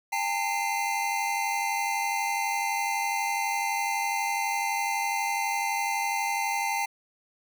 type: tone cluster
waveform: square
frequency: 806 / 898 / 2081 Hz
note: G5 / A5 / C7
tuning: +48 / +35 / -10 cents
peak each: -31 / -31 / -32 dBFS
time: 0.12-6.86 s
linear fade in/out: 10 ms
effects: none